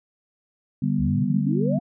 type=chord; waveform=sine; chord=G major; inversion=second; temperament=equal with one note detuned; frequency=146.83 / 196 / 243.7 Hz; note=D3 / G3 / B3; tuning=0 / 0 / -23 cents; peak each=-24 / -24 / -25 dBFS; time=0.82-1.79 s; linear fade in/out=5 ms
type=exponential sweep; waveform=sine; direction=up; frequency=61.74 to 731 Hz; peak=-25 dBFS; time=0.98-1.8 s; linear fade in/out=50 ms
effects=none